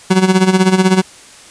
30% pulse tone with tremolo, 187.3 Hz, F#3, 21 cents sharp, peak -3 dBFS, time 0.1-1.02 s, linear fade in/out 10 ms, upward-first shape sine, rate 16 Hz, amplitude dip 75%, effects white hiss -39 dBFS RMS until 1.5 s + resampled to 22050 Hz

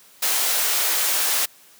white high-pass noise, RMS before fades -21 dBFS, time 0.22-1.46 s, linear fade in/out 10 ms, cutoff 510 Hz, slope 12 dB/octave, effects white hiss -51 dBFS RMS until 1.79 s + high-pass 150 Hz 12 dB/octave

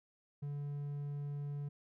triangle tone, 144 Hz, D3, 34 cents flat, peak -36 dBFS, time 0.42-1.69 s, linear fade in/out 10 ms, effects none

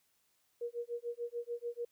sine tone with tremolo, 475.1 Hz, A#4, 33 cents sharp, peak -34 dBFS, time 0.61-1.85 s, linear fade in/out 5 ms, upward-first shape sine, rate 6.8 Hz, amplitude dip 100%, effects white hiss -75 dBFS RMS until 1.91 s

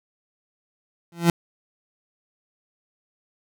30% pulse tone with exponential growth, 170 Hz, F3, 46 cents flat, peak -9 dBFS, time 1.12-1.3 s, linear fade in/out 2 ms, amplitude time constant 38 ms, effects none

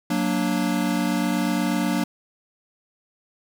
square chord, Gb augmented, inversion none, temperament equal, 185 / 233.1 / 293.7 Hz, Gb3 / Bb3 / D4, 0 / 0 / 0 cents, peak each -26 dBFS, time 0.1-2.04 s, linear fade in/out 5 ms, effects none

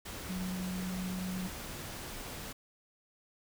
sine tone in noise, 184.3 Hz, F#3, 7 cents flat, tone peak -35 dBFS, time 0.29-1.48 s, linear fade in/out 10 ms, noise pink, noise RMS -43 dBFS, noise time 0.05-2.53 s, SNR +5 dB, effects none

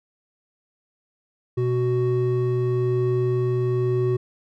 triangle tone pair together, 123.47 / 371.4 Hz, B2 / F#4, 0 / +7 cents, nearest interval octave + perfect fifth, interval 1907 cents, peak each -20 dBFS, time 1.57-4.17 s, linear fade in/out 10 ms, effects none

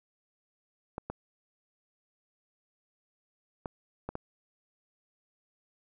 clicks, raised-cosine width 1 ms, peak -21 dBFS, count 5, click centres 0.981 / 1.1 / 3.658 / 4.09 / 4.154 s, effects none

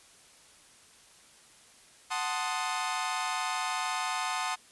sawtooth chord, F# diminished seventh, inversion none, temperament equal with one note detuned, 740 / 882.5 / 1046.5 / 1244.5 Hz, F#5 / A5 / C6 / Eb6, 0 / +5 / 0 / 0 cents, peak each -32 dBFS, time 2.1-4.56 s, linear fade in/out 20 ms, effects white hiss -57 dBFS RMS until 4.71 s + resampled to 24000 Hz

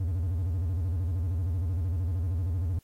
triangle tone with vibrato, 87.31 Hz, F2, in tune, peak -24 dBFS, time 0-2.79 s, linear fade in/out 5 ms, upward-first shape square, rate 13 Hz, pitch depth 150 cents each way, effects white hiss -67 dBFS RMS until 2.83 s + AAC 48 kbps

